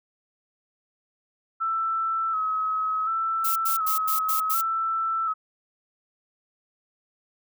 sine tone with vibrato, 1304 Hz, E6, 19 cents flat, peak -23 dBFS, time 1.6-5.34 s, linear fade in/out 20 ms, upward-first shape square, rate 0.68 Hz, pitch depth 33 cents each way
violet noise bursts, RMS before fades -27 dBFS, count 6, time 3.44-4.615 s, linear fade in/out 10 ms, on 120 ms, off 91 ms
effects none

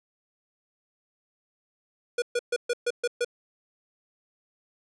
square tone bursts, 482.9 Hz, B4, 39 cents flat, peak -24 dBFS, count 7, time 2.18-3.247 s, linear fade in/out 5 ms, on 41 ms, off 130 ms, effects resampled to 22050 Hz

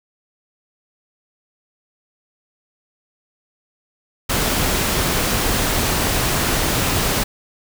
pink noise, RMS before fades -19 dBFS, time 4.29-7.24 s, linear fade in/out 10 ms, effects none

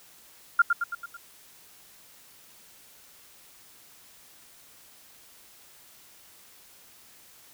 sine tone with echo, 1398 Hz, F6, 1 cent sharp, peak -14 dBFS, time 0.59-0.62 s, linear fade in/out 5 ms, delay 110 ms, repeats 5, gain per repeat -5 dB, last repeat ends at 1.17 s, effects white hiss -54 dBFS RMS until 7.53 s

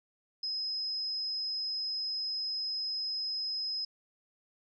sine tone, 5090 Hz, D#8, 39 cents sharp, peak -32 dBFS, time 0.43-3.85 s, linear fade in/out 5 ms, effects none

